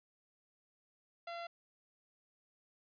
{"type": "tone", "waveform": "sawtooth", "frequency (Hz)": 683, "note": "F5", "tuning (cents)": -39, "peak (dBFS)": -38, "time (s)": [1.27, 1.47], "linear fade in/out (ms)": 5, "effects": ["resampled to 11025 Hz"]}